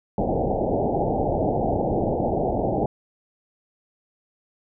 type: low-pass noise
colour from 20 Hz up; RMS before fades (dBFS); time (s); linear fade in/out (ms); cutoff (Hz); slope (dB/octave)
white; -23; 0.18-2.86; 2; 820; 96
effects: none